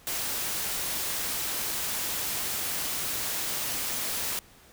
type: noise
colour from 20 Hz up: white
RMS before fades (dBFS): -31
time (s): 0.07-4.39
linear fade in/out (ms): 0
effects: pink hiss -55 dBFS RMS until 4.72 s